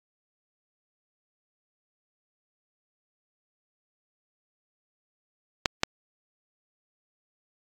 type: clicks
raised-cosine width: 0.2 ms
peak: -3 dBFS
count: 2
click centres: 5.658 / 5.834 s
effects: AAC 64 kbps